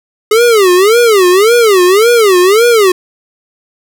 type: tone with vibrato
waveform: square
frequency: 414 Hz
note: G#4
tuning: 5 cents flat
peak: -5 dBFS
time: 0.31-2.92 s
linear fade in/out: 5 ms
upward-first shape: sine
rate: 1.8 Hz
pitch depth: 260 cents each way
effects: none